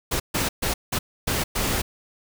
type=noise bursts at uneven times; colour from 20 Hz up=pink; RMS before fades=-24 dBFS; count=6; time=0.11-0.2 / 0.34-0.49 / 0.62-0.74 / 0.92-0.99 / 1.27-1.44 / 1.55-1.82 s; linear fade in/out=10 ms; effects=none